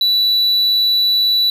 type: tone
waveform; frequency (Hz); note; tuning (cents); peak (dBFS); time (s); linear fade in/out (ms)
triangle; 3951; B7; 0; -10; 0.01-1.5; 2
effects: none